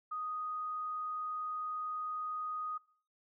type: tone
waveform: sine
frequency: 1244.5 Hz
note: D#6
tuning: in tune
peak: -36 dBFS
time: 0.11-2.78 s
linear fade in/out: 10 ms
effects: noise-tail reverb RT60 0.5 s tail -22 dB re dry